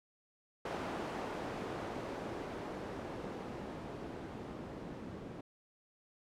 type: noise with low-pass filter sweep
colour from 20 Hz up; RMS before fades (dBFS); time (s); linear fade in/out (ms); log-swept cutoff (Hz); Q
blue; -43; 0.65-5.41; 5; 580 to 270; 0.73
effects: none